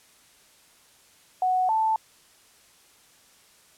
sine tone pair in turn, 740 / 881.2 Hz, F#5 / A5, 0 / +2 cents, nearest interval minor third, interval 302 cents, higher second, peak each -20 dBFS, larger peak neither, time 1.42-1.69 / 1.69-1.96 s, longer neither, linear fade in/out 2 ms, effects white hiss -57 dBFS RMS until 3.77 s + low-pass 11000 Hz 12 dB/octave

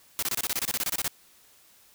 white noise bursts, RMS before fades -28 dBFS, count 15, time 0.19-1.079 s, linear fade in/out 0 ms, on 35 ms, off 26 ms, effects white hiss -58 dBFS RMS until 1.94 s

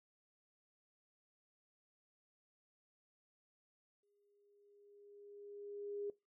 sine tone with exponential growth, 407.9 Hz, G#4, 31 cents flat, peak -39 dBFS, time 4.03-6.1 s, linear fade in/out 2 ms, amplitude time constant 450 ms, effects noise-tail reverb RT60 0.2 s tail -19 dB re dry

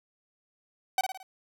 45% pulse tone with echo, 759 Hz, F#5, 44 cents sharp, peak -22 dBFS, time 0.98-1.01 s, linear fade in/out 2 ms, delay 55 ms, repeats 4, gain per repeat -6 dB, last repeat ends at 1.23 s, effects none

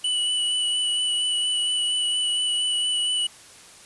square tone with vibrato, 2960 Hz, F#7, in tune, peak -22 dBFS, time 0.04-3.27 s, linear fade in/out 5 ms, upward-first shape sine, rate 4.3 Hz, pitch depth 16 cents each way, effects white hiss -47 dBFS RMS until 3.85 s + resampled to 24000 Hz

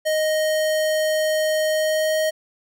square tone with pitch glide, 622.3 to 626.3 Hz, D#5 to D#5, 0 to +11 cents, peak -19 dBFS, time 0.05-2.31 s, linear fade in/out 20 ms, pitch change +11 cents, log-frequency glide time 1.7-2.2 s, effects none

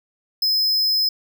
square tone, 5100 Hz, D#8, 42 cents sharp, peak -17 dBFS, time 0.42-1.09 s, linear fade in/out 5 ms, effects none

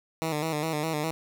10% pulse tone with vibrato, 155.56 Hz, D#3, in tune, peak -19 dBFS, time 0.22-1.11 s, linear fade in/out 0 ms, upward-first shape square, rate 4.9 Hz, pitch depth 64 cents each way, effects none

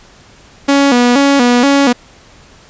sawtooth tone with vibrato, 260.9 Hz, C4, 5 cents flat, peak -3 dBFS, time 0.68-1.93 s, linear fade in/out 10 ms, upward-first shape square, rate 2.1 Hz, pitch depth 120 cents each way, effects pink hiss -42 dBFS RMS until 2.69 s + resampled to 16000 Hz

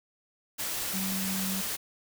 sine tone in noise, 191 Hz, G3, 45 cents flat, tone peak -32 dBFS, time 0.93-1.62 s, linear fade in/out 20 ms, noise white, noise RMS -33 dBFS, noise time 0.58-1.77 s, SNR -2 dB, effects none

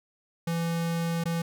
square tone with dropouts, 167.5 Hz, E3, 28 cents sharp, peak -27 dBFS, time 0.47-1.42 s, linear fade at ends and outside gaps 5 ms, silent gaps 1.239-1.255 s, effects none

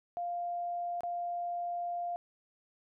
sine tone with dropouts, 698.5 Hz, F5, in tune, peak -33 dBFS, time 0.17-2.16 s, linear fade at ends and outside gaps 0 ms, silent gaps 1.007-1.034 s, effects none

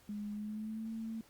sine tone with pitch glide, 207.7 to 223.9 Hz, G#3 to A3, 0 to +30 cents, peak -38 dBFS, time 0.09-1.21 s, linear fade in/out 2 ms, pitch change +130 cents, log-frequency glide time 0.32-0.89 s, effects pink hiss -64 dBFS RMS until 1.29 s + Opus 48 kbps

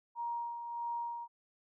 sine tone with tremolo, 942 Hz, A#5, 18 cents sharp, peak -34 dBFS, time 0.15-1.28 s, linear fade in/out 50 ms, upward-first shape sine, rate 1.6 Hz, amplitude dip 50%, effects none

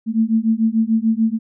sine beating tone pair, 220 / 226.8 Hz, A3 / A#3, 0 / -47 cents, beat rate 6.8 Hz, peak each -17 / -17 dBFS, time 0.06-1.39 s, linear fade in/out 50 ms, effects none

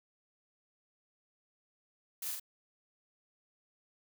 blue noise with echo, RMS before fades -39 dBFS, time 2.22-2.31 s, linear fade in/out 5 ms, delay 44 ms, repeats 2, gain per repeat -2 dB, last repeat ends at 2.398 s, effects none

